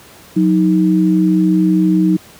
sine tone pair together, 182.4 / 315 Hz, F#3 / D#4, -24 / +21 cents, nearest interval major sixth, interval 945 cents, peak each -12 dBFS, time 0.36-2.17 s, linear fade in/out 10 ms, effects pink hiss -41 dBFS RMS until 2.39 s + high-pass 80 Hz 12 dB/octave

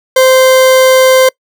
40% pulse tone, 520 Hz, C5, 11 cents flat, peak -3 dBFS, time 0.16-1.29 s, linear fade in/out 5 ms, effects noise-tail reverb RT60 0.1 s tail -25 dB re dry

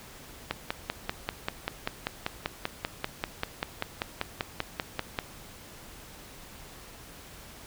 click train, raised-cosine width 0.3 ms, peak -12 dBFS, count 25, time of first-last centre 0.51-5.188 s, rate 5.13 Hz, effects pink hiss -48 dBFS RMS until 7.66 s

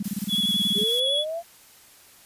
sine tone bursts, 201.1 Hz, G3, 44 cents sharp, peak -24 dBFS, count 16, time 0-0.838 s, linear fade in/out 5 ms, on 28 ms, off 26 ms
blue noise with tremolo, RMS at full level -36 dBFS, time 0.04-1 s, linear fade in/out 5 ms, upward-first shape triangle, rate 7 Hz, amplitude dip 25%
triangle tone with vibrato, 3380 Hz, G#7, 30 cents sharp, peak -20 dBFS, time 0.28-1.25 s, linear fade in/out 50 ms, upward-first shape sine, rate 11 Hz, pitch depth 18 cents each way
sine linear sweep, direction up, 392 to 694 Hz, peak -27 dBFS, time 0.74-1.43 s, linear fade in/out 50 ms
effects white hiss -52 dBFS RMS until 2.25 s + resampled to 32000 Hz

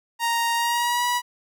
sawtooth tone with pitch glide, 932.3 to 973.6 Hz, A#5 to B5, 0 to -25 cents, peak -17 dBFS, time 0.19-1.22 s, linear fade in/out 50 ms, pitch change +75 cents, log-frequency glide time 0.55-1.05 s, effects none

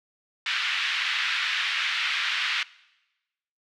white band-pass noise, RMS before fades -27 dBFS, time 0.46-2.63 s, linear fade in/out 2 ms, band 1400 to 3400 Hz, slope 24 dB/octave, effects noise-tail reverb RT60 1.0 s tail -21 dB re dry

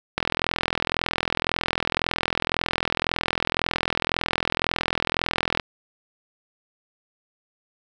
click train, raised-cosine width 0.3 ms, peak -5 dBFS, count 228, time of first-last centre 0.18-5.598 s, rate 41.9 Hz, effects none

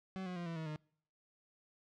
40% pulse tone with pitch steps, 189 / 181.2 / 173.71 / 166.54 / 159.67 / 153.07 Hz, F#3 / F#3 / F3 / E3 / D#3 / D#3, +37 / -36 / -9 / +18 / +45 / -28 cents, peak -39 dBFS, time 0.16-0.76 s, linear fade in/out 0 ms, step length 100 ms, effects noise-tail reverb RT60 0.6 s tail -26 dB re dry + low-pass 4000 Hz 12 dB/octave

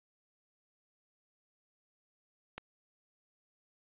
click, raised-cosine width 0.3 ms, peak -24 dBFS, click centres 2.58 s, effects resampled to 8000 Hz + 11-bit

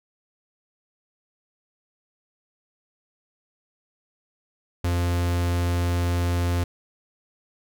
45% pulse tone, 87.31 Hz, F2, in tune, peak -21 dBFS, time 4.84-6.64 s, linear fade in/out 5 ms, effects none

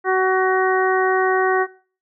harmonic tone, 375.3 Hz, F#4, 25 cents sharp, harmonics 1 / 2 / 3 / 4 / 5, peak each -18 / -21 / -23 / -24 / -25 dBFS, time 0.04-1.67 s, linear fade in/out 50 ms, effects noise-tail reverb RT60 0.4 s tail -20 dB re dry

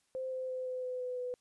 sine tone with pitch steps, 520 / 516.1 / 512.2 / 508.4 / 504.6 / 500.8 / 497.1 Hz, C5 / C5 / C5 / C5 / B4 / B4 / B4, -11 / -24 / -37 / -50 / +37 / +24 / +11 cents, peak -35 dBFS, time 0.15-1.34 s, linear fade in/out 0 ms, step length 170 ms, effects white hiss -75 dBFS RMS until 1.4 s + resampled to 24000 Hz

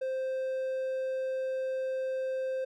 triangle tone, 523.3 Hz, C5, in tune, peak -28 dBFS, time 0.01-2.65 s, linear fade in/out 10 ms, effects none

